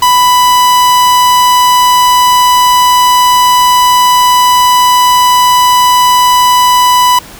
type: tone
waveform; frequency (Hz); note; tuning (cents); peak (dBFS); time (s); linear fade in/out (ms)
45% pulse; 992; B5; +7; -4; 0.02-7.19; 5
effects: pink hiss -31 dBFS RMS until 7.39 s